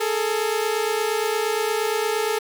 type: tone pair together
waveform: sawtooth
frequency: 420.6 / 449.2 Hz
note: G#4 / A4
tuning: +22 / +36 cents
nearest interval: minor second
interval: 114 cents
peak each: -20 dBFS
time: 0-2.39 s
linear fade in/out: 10 ms
effects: 7-bit